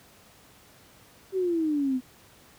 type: exponential sweep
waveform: sine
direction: down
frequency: 389 to 249.3 Hz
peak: -23 dBFS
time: 1.32-2.01 s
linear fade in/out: 50 ms
effects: pink hiss -55 dBFS RMS until 2.58 s + high-pass 60 Hz 12 dB/octave